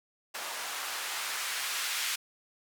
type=noise with band-pass filter sweep; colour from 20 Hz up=blue; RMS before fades=-35 dBFS; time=0.34-2.16 s; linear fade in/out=10 ms; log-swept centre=790 to 2000 Hz; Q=0.89; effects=none